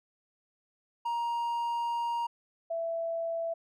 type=tone pair in turn; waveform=triangle / sine; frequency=940 / 664.7 Hz; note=A#5 / E5; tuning=+14 / +14 cents; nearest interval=tritone; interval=600 cents; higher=first; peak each=-27 / -30 dBFS; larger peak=first; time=1.05-2.27 / 2.7-3.54 s; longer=first; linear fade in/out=10 ms; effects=none